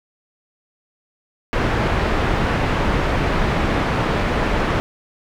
pink low-pass noise, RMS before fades -19 dBFS, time 1.53-4.8 s, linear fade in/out 0 ms, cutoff 2100 Hz, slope 12 dB/octave, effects none

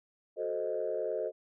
sine chord, F# diminished seventh, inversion none, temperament equal, 370 / 440 / 523.3 / 622.3 Hz, F#4 / A4 / C5 / Eb5, 0 / 0 / 0 / 0 cents, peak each -39 / -35 / -36 / -35 dBFS, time 0.36-1.32 s, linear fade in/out 50 ms, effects tanh soft clip ceiling -22 dBFS

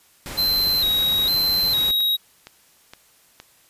pink noise, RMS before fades -33 dBFS, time 0.26-1.91 s, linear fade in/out 0 ms
square tone with vibrato, 3951 Hz, B7, in tune, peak -18 dBFS, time 0.37-2.17 s, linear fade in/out 20 ms, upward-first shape square, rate 1.1 Hz, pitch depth 62 cents each way
click train, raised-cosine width 0.2 ms, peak -21 dBFS, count 5, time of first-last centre 1.54-3.4 s, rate 2.15 Hz
effects white hiss -56 dBFS RMS until 3.69 s + resampled to 32000 Hz

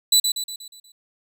25% pulse tone with echo, 3971 Hz, B7, 9 cents sharp, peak -9 dBFS, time 0.12-0.2 s, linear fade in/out 5 ms, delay 120 ms, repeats 6, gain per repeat -6 dB, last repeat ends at 0.92 s, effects none

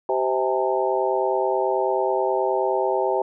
harmonic tone with a mistuned harmonic, 129.3 Hz, C3, 20 cents flat, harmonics 3 / 4 / 5 / 6 / 7, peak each -24 / -25 / -26 / -27 / -27 dBFS, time 0.09-3.22 s, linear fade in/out 2 ms, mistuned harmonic 6, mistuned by +87 cents, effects none

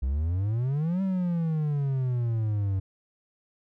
triangle exponential two-way sweep, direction up then down, 62.2 to 194.8 to 94.4 Hz, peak -22 dBFS, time 0.02-2.8 s, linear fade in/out 10 ms, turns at 1.02 s, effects none

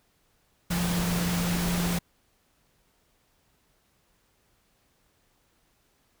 sine tone in noise, 174.61 Hz, F3, in tune, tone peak -26 dBFS, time 0.7-1.99 s, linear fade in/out 10 ms, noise pink, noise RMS -31 dBFS, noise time 0.7-1.99 s, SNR +2 dB, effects pink hiss -68 dBFS RMS until 6.2 s

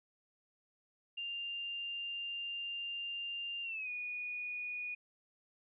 sine tone with pitch glide, 2794 to 2461 Hz, F7 to D#7, 0 to -20 cents, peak -38 dBFS, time 1.17-4.95 s, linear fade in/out 10 ms, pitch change -220 cents, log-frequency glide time 3.63-3.9 s, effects none

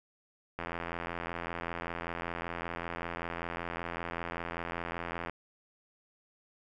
click train, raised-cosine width 0.5 ms, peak -21 dBFS, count 402, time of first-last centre 0.59-5.297 s, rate 85.2 Hz, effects none

